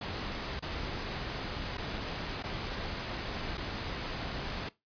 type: noise with dropouts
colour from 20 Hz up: pink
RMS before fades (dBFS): -37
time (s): 0.01-4.69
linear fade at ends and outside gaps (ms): 5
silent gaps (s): 0.594-0.623 / 1.772-1.779 / 2.427-2.437 / 3.573-3.577
effects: noise-tail reverb RT60 0.2 s tail -19 dB re dry + resampled to 11025 Hz